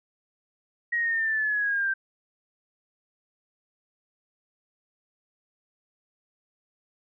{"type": "linear sweep", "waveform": "sine", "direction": "down", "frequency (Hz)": [1900, 1561], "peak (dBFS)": -23, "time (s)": [0.92, 1.94], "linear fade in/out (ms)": 10, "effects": []}